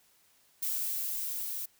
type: noise with level ramp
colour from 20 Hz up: violet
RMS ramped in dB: -32 to -37 dBFS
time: 0.62-1.66 s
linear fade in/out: 10 ms
effects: white hiss -66 dBFS RMS until 1.79 s